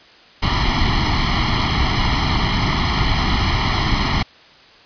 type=noise with comb filter; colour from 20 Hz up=pink; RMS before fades=-17 dBFS; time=0.42-4.23 s; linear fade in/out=10 ms; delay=0.96 ms; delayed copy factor=+0.9; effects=white hiss -46 dBFS RMS until 4.85 s + resampled to 11025 Hz